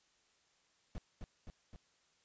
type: noise with echo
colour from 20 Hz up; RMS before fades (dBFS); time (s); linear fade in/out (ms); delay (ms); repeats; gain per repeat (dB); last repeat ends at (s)
brown; -42; 0.95-0.98; 0; 260; 3; -3; 1.76
effects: white hiss -73 dBFS RMS until 2.24 s + resampled to 16000 Hz